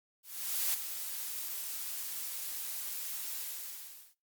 blue noise with ADSR envelope, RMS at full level -30 dBFS, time 0.23-4.15 s, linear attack 510 ms, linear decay 7 ms, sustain -9 dB, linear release 740 ms, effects noise-tail reverb RT60 0.3 s tail -23 dB re dry + Opus 48 kbps

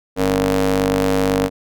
sawtooth ring-modulated tone, 98 Hz, G2, in tune, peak -8 dBFS, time 0.16-1.5 s, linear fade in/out 50 ms, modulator 368 Hz, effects none

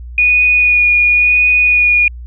sine tone with vibrato, 2459 Hz, D#7, 21 cents flat, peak -7 dBFS, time 0.18-2.08 s, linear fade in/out 2 ms, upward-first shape sine, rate 0.94 Hz, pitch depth 13 cents each way, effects added 60 Hz sine -26 dBFS peak until 2.26 s

